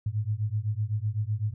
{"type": "beating tone pair", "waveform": "sine", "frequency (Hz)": [102.7, 110.6], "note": ["G#2", "A2"], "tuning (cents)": [-19, 9], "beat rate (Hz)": 7.9, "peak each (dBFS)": [-29, -29], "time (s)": [0.06, 1.54], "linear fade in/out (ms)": 5, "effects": []}